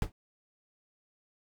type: noise with exponential decay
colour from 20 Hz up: brown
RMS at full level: -25 dBFS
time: 0.02-0.12 s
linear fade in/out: 1 ms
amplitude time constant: 21 ms
effects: none